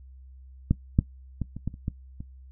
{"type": "clicks", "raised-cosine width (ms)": 5, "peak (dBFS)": [-8, -6, -16, -23, -16, -30, -16, -25], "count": 8, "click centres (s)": [0.71, 0.989, 1.417, 1.566, 1.676, 1.741, 1.881, 2.205], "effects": ["noise-tail reverb RT60 0.1 s tail -18 dB re dry", "added 65 Hz sine -45 dBFS peak until 2.51 s"]}